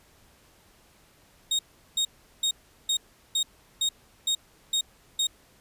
30% pulse tone bursts, 3729 Hz, A#7, in tune, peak -20 dBFS, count 9, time 1.51-5.27 s, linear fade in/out 5 ms, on 80 ms, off 380 ms, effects pink hiss -59 dBFS RMS until 5.6 s + resampled to 32000 Hz

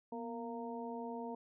harmonic tone with a mistuned harmonic, 231.1 Hz, A#3, 15 cents flat, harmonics 1 / 2 / 3 / 4, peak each -44 / -45 / -48 / -47 dBFS, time 0.12-1.35 s, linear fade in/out 5 ms, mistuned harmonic 1, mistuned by +73 cents, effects none

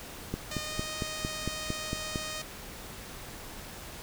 click train, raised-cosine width 3 ms, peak -18 dBFS, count 9, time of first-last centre 0.34-2.158 s, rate 4.4 Hz
5% pulse tone with pitch glide, 612 to 621.3 Hz, D#5 to D#5, -29 to -3 cents, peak -24 dBFS, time 0.51-2.42 s, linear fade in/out 5 ms, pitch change +26 cents, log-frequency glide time 0.61-0.79 s
effects pink hiss -44 dBFS RMS until 4.02 s

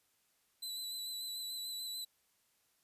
sawtooth tone with vibrato, 3990 Hz, B7, 17 cents sharp, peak -37 dBFS, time 0.62-2.05 s, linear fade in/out 10 ms, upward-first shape square, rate 6.8 Hz, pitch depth 21 cents each way, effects white hiss -75 dBFS RMS until 2.83 s + resampled to 32000 Hz

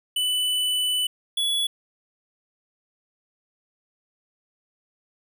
square tone pair in turn, 2987 / 3393 Hz, F#7 / G#7, +16 / +36 cents, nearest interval major second, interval 220 cents, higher second, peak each -22 dBFS, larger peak neither, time 0.16-1.07 / 1.37-1.67 s, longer first, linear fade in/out 5 ms, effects none

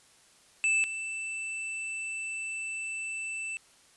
square tone pair in turn, 2637 / 2652 Hz, E7 / E7, 0 / +10 cents, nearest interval unison, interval 10 cents, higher second, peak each -24 / -34 dBFS, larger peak first, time 0.64-0.84 / 0.84-3.57 s, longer second, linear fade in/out 0 ms, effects white hiss -60 dBFS RMS until 3.96 s + resampled to 24000 Hz

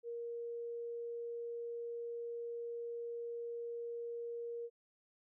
sine tone, 470 Hz, A#4, 14 cents sharp, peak -40 dBFS, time 0.03-4.7 s, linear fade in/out 50 ms, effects none

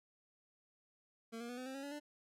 25% pulse tone with pitch steps, 227.7 / 236.3 / 245.2 / 254.4 / 264 / 273.9 / 284.2 / 294.9 Hz, A#3 / A#3 / B3 / C4 / C4 / C#4 / C#4 / D4, -40 / +24 / -12 / -48 / +16 / -21 / +43 / +7 cents, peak -40 dBFS, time 1.32-2 s, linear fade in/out 20 ms, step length 85 ms, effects low-pass 12000 Hz 12 dB/octave

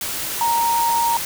sine tone in noise, 932.3 Hz, A#5, in tune, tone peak -16 dBFS, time 0.41-1.17 s, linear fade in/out 2 ms, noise white, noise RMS -26 dBFS, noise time 0.01-1.25 s, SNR +7 dB, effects none

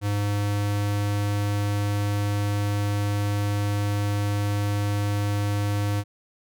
square tone, 102.4 Hz, G#2, 24 cents flat, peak -23 dBFS, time 0.01-6.04 s, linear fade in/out 50 ms, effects none

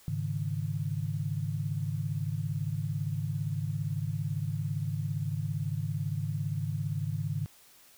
sine chord, Ab suspended fourth, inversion none, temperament equal with one note detuned, 103.83 / 138.59 / 156.28 Hz, Ab2 / Db3 / Eb3, 0 / 0 / +8 cents, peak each -34 dBFS, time 0.08-7.46 s, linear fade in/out 0 ms, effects white hiss -58 dBFS RMS until 7.97 s

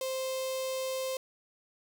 sawtooth tone with notch filter, 523.3 Hz, C5, in tune, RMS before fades -34 dBFS, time 0.01-1.17 s, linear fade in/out 2 ms, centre 1500 Hz, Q 0.69, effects none

